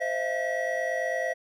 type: tone cluster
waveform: triangle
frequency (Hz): 520 / 635 / 684 / 1926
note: C5 / D#5 / F5 / B6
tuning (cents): -11 / +35 / -36 / -44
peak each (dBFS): -30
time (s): 0-1.34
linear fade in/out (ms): 20
effects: none